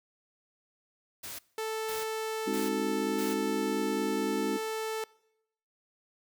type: noise bursts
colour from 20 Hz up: white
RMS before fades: -41 dBFS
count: 4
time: 1.23-3.34 s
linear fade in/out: 10 ms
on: 160 ms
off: 490 ms
type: tone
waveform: sawtooth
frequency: 440 Hz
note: A4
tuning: in tune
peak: -28 dBFS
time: 1.58-5.04 s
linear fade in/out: 2 ms
type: chord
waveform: sine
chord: Ab dominant seventh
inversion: none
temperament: equal with one note detuned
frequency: 207.7 / 266.8 / 311.1 / 370 Hz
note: Ab3 / C4 / Eb4 / Gb4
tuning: 0 / +34 / 0 / 0 cents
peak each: -35 dBFS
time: 2.46-4.58 s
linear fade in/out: 20 ms
effects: noise-tail reverb RT60 0.8 s tail -23 dB re dry